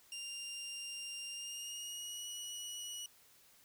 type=tone with pitch glide; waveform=20% pulse; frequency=2794 to 2923 Hz; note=F7 to F#7; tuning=0 to -22 cents; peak=-37 dBFS; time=0.12-3.06 s; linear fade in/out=2 ms; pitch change=+78 cents; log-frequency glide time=1.31-2.26 s; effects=white hiss -65 dBFS RMS until 3.64 s

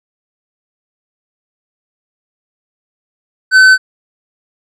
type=tone with tanh clipping; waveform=triangle; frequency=1522 Hz; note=F#6; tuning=48 cents sharp; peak=-4 dBFS; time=3.51-3.78 s; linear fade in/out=50 ms; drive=13 dB; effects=none

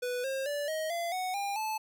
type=tone with pitch steps; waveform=square; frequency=493.9 / 535.5 / 580.6 / 629.5 / 682.5 / 740 / 802.3 / 869.9 Hz; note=B4 / C5 / D5 / D#5 / F5 / F#5 / G5 / A5; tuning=0 / +40 / -20 / +20 / -40 / 0 / +40 / -20 cents; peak=-32 dBFS; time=0.02-1.78 s; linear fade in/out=10 ms; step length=220 ms; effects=none

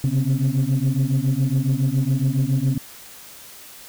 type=tone cluster; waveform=sine; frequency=131.3 / 138.5 / 250.4 / 272 Hz; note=C3 / C#3 / B3 / C#4; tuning=+6 / -1 / +24 / -33 cents; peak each=-20 / -19 / -27 / -26 dBFS; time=0.04-2.78 s; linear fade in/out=2 ms; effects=tanh soft clip ceiling -12 dBFS + white hiss -42 dBFS RMS until 3.88 s

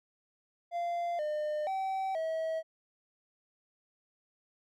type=tone with pitch steps; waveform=triangle; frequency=691 / 604 / 768 / 644 Hz; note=F5 / D5 / G5 / E5; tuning=-19 / +48 / -36 / -41 cents; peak=-29 dBFS; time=0.71-2.63 s; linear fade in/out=50 ms; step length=480 ms; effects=none

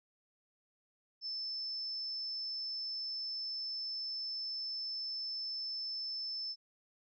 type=tone; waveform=sine; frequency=5274 Hz; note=E8; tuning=in tune; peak=-37 dBFS; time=1.21-6.56 s; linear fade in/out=50 ms; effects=none

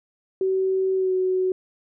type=tone with pitch glide; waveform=sine; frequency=379.6 to 372 Hz; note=F#4 to F#4; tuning=+44 to +9 cents; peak=-19 dBFS; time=0.41-1.52 s; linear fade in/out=2 ms; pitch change=-35 cents; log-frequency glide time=0.95-1.13 s; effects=none

